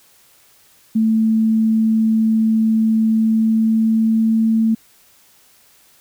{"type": "tone with pitch glide", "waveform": "sine", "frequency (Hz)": [221.4, 223.3], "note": ["A3", "A3"], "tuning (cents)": [11, 26], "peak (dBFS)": -12, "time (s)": [0.95, 4.75], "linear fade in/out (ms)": 10, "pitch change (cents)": 15, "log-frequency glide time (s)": [3.06, 4.44], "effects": ["white hiss -52 dBFS RMS until 6 s"]}